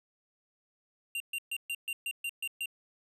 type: tone bursts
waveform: square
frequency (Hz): 2774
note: F7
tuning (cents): -12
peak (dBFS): -33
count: 9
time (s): 1.15-2.658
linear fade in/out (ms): 2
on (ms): 52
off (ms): 130
effects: resampled to 32000 Hz